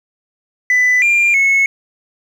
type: tone with pitch steps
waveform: sine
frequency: 1995 / 2392 / 2192 Hz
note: B6 / D7 / C#7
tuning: +17 / +31 / -20 cents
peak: -7 dBFS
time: 0.7-1.66 s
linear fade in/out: 2 ms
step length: 320 ms
effects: tanh soft clip ceiling -8 dBFS + 7-bit